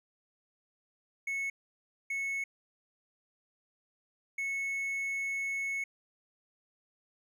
triangle tone bursts at uneven times, 2200 Hz, C#7, 14 cents flat, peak -30 dBFS, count 3, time 1.27-1.5 / 2.1-2.44 / 4.38-5.84 s, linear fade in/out 5 ms, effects none

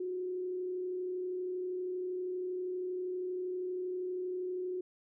sine tone with frequency modulation, 365.2 Hz, F#4, 23 cents flat, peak -34 dBFS, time 0-4.81 s, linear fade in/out 5 ms, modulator 32.6 Hz, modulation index 0.24, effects none

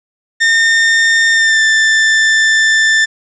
40% pulse tone with pitch glide, 1818 to 1773.4 Hz, A#6 to A6, -44 to +13 cents, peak -7 dBFS, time 0.4-3.06 s, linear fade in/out 20 ms, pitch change -43 cents, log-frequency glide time 1.32-1.62 s, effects resampled to 16000 Hz + 7-bit

